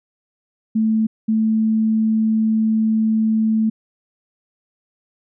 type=tone bursts at uneven times; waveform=sine; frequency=220 Hz; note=A3; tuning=in tune; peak=-14 dBFS; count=2; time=0.75-1.07 / 1.28-3.7 s; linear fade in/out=10 ms; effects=none